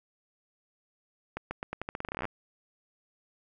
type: accelerating click train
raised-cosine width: 0.5 ms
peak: -19 dBFS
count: 19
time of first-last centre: 1.37-2.253 s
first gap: 140 ms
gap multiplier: 0.85
effects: none